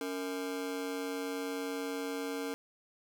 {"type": "ring-modulated tone", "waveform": "40% pulse", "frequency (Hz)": 370, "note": "F#4", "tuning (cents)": 0, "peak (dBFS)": -31, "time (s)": [0.01, 2.54], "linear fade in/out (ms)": 0, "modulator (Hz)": 90.4, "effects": []}